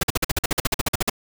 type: noise bursts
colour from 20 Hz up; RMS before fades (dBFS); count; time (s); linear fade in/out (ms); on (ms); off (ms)
pink; -20; 16; 0.01-1.098; 5; 23; 48
effects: none